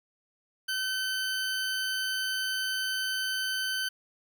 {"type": "tone", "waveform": "20% pulse", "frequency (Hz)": 1530, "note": "G6", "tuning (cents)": -42, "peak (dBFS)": -24, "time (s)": [0.68, 3.89], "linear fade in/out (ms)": 10, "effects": []}